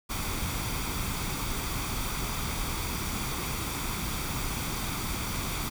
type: noise with comb filter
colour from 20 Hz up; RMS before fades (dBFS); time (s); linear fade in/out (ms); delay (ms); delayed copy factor
pink; -32; 0.09-5.7; 20; 0.86; +0.5
effects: none